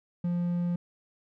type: tone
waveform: triangle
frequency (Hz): 174.61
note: F3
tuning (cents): 0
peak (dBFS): -24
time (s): 0.24-0.76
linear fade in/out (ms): 5
effects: none